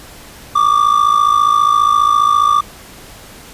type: ring-modulated tone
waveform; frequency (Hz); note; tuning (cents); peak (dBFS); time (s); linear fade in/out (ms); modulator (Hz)
triangle; 1174.7; D6; 0; -4; 0.55-2.61; 10; 27.4
effects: pink hiss -37 dBFS RMS until 3.53 s + resampled to 32000 Hz